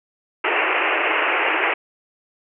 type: band-pass noise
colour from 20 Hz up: white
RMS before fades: -20 dBFS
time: 0.44-1.74 s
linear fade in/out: 5 ms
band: 310 to 2800 Hz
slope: 96 dB/octave
effects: none